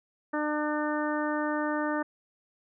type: harmonic tone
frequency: 300 Hz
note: D4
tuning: 37 cents sharp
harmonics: 1 / 2 / 3 / 4 / 5 / 6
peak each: -30 / -33 / -35 / -36 / -37 / -38 dBFS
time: 0.33-2.03 s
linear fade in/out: 10 ms
effects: none